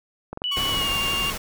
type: clicks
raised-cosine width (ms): 1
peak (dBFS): -18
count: 5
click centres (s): 0.33 / 0.374 / 0.419 / 0.693 / 0.744
type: tone with pitch glide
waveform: sine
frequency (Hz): 2958 to 2797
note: F#7 to F7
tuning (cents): -1 to +2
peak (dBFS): -23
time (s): 0.44-1.3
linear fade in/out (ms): 0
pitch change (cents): -97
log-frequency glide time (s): 0.7-0.91
type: tone with vibrato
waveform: sawtooth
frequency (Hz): 1109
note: C#6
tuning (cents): 0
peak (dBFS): -26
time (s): 0.51-1.33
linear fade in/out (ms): 10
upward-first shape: triangle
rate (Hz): 12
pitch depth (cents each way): 42
type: noise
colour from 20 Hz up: pink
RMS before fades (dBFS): -30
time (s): 0.56-1.38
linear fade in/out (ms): 10
effects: none